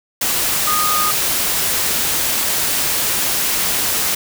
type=tone in noise; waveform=sine; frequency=1233 Hz; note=D#6; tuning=16 cents flat; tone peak=-17 dBFS; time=0.67-1.11 s; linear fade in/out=5 ms; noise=white; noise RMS=-18 dBFS; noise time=0.21-4.15 s; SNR=-2 dB; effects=none